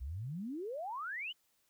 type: exponential sweep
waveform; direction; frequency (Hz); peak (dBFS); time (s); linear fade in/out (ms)
sine; up; 58.2 to 3119; -38; 0-1.33; 20
effects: white hiss -75 dBFS RMS until 1.69 s